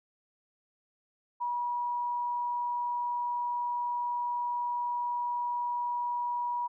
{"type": "tone", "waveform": "sine", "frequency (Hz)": 966, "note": "B5", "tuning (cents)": -39, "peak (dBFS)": -29, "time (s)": [1.4, 6.68], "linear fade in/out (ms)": 20, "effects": []}